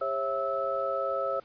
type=tone cluster; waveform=sine; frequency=401 / 542 / 660 / 1305 Hz; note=G4 / C#5 / E5 / E6; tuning=+39 / -39 / +2 / -18 cents; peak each=-38 / -30 / -34 / -32 dBFS; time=0.01-1.4 s; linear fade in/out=5 ms; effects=pink hiss -59 dBFS RMS until 1.44 s + resampled to 11025 Hz